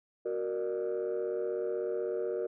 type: chord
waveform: sine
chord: Gb augmented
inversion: none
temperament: equal with one note detuned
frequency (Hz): 370 / 466.2 / 598.3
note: Gb4 / Bb4 / D5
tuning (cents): 0 / 0 / +32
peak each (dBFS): -33 / -32 / -37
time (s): 0.25-2.47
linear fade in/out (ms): 10
effects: tanh soft clip ceiling -26 dBFS